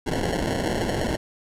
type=noise with sample-and-hold; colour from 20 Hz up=blue; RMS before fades=-25 dBFS; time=0.06-1.17 s; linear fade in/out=10 ms; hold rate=1225 Hz; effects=low-pass 10000 Hz 12 dB/octave